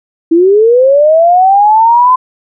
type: linear sweep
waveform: sine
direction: up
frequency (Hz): 319.9 to 1029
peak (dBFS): -3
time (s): 0.31-2.16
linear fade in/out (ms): 10
effects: none